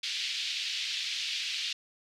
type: band-pass noise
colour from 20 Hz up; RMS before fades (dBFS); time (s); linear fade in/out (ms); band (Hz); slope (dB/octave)
white; -34; 0.03-1.73; 5; 2500 to 4400; 24
effects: none